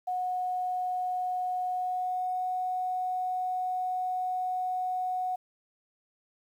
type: tone with pitch glide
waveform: sine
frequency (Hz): 731 to 736.1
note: F#5 to F#5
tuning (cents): -21 to -9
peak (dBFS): -28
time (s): 0.07-5.36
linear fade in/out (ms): 10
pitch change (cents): +12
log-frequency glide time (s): 1.72-2.47
effects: 10-bit